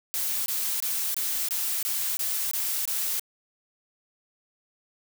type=noise bursts; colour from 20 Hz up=blue; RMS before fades=-28 dBFS; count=9; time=0.14-3.196 s; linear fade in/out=0 ms; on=320 ms; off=22 ms; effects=none

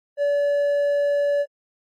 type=tone with hard clipping; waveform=sine; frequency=574 Hz; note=D5; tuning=40 cents flat; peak=-19 dBFS; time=0.17-1.46 s; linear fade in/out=50 ms; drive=3 dB; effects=AAC 48 kbps

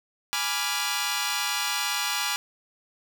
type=chord; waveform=10% pulse; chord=G# diminished seventh; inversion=none; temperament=equal; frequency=830.6 / 987.8 / 1174.7 / 1396.9 Hz; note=G#5 / B5 / D6 / F6; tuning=0 / 0 / 0 / 0 cents; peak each=-23 dBFS; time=0.33-2.36 s; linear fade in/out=0 ms; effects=none

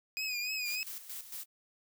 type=tone with vibrato; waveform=25% pulse; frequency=2489 Hz; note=D#7; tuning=in tune; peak=-30 dBFS; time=0.17-0.83 s; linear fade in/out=0 ms; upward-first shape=triangle; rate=3.4 Hz; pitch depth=74 cents each way
type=noise with tremolo; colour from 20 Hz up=blue; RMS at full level=-42 dBFS; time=0.64-1.46 s; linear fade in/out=50 ms; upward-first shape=square; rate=4.4 Hz; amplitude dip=65%
effects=none

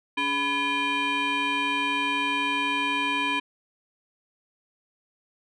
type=tone with frequency modulation; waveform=sine; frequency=1700 Hz; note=G#6; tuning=40 cents sharp; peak=-21 dBFS; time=0.17-3.4 s; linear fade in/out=10 ms; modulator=708 Hz; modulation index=1.9; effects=tanh soft clip ceiling -21 dBFS

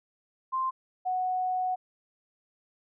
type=tone pair in turn; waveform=sine; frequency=1046.5 / 738.5 Hz; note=C6 / F#5; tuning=0 / -3 cents; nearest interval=tritone; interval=603 cents; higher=first; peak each=-26 dBFS; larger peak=neither; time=0.52-0.71 / 1.05-1.76 s; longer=second; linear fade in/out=20 ms; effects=none

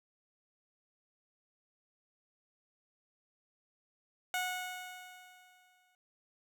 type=tone with exponential decay; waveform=15% pulse; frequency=732 Hz; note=F#5; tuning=19 cents flat; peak=-25 dBFS; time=4.34-5.95 s; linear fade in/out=1 ms; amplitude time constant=350 ms; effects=none

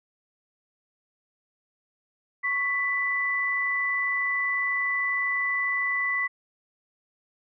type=tone pair together; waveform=sine; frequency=1108.7 / 1986.9 Hz; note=C#6 / B6; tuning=0 / +10 cents; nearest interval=minor seventh; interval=1010 cents; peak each=-32 / -24 dBFS; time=2.43-6.28 s; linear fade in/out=20 ms; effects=none

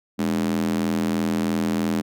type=tone with high-pass filter; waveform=square; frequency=41.52 Hz; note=E1; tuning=13 cents sharp; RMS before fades=-23 dBFS; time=0.18-2.02 s; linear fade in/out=20 ms; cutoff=230 Hz; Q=3.9; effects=none

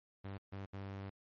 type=tone bursts at uneven times; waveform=sawtooth; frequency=98 Hz; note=G2; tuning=in tune; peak=-39 dBFS; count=3; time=0.24-0.38 / 0.52-0.66 / 0.73-1.1 s; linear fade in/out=10 ms; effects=low-pass 3000 Hz 12 dB/octave + MP3 32 kbps

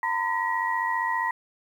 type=tone cluster; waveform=sine; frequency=916 / 1011 / 1911 Hz; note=A#5 / B5 / A#6; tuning=-31 / +40 / +43 cents; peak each=-28 dBFS; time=0.03-1.31 s; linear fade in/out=2 ms; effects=9-bit

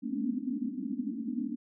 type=band-pass noise; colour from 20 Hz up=pink; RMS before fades=-34 dBFS; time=0.02-1.56 s; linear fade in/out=20 ms; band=210 to 290 Hz; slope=96 dB/octave; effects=none

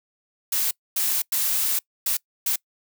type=noise bursts at uneven times; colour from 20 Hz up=blue; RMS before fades=-23 dBFS; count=5; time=0.52-0.71 / 0.96-1.22 / 1.32-1.79 / 2.06-2.17 / 2.46-2.56 s; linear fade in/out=5 ms; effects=noise-tail reverb RT60 0.1 s tail -24 dB re dry

